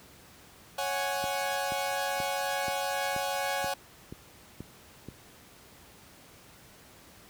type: chord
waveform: sawtooth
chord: C# suspended fourth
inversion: none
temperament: equal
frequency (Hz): 554.4 / 740 / 830.6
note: C#5 / F#5 / G#5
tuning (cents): 0 / 0 / 0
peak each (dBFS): -30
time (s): 0.78-3.74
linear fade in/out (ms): 5
type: click train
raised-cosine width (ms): 3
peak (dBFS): -26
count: 9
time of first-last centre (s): 1.24-5.086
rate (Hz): 2.08
effects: pink hiss -54 dBFS RMS until 7.29 s + high-pass 60 Hz 12 dB/octave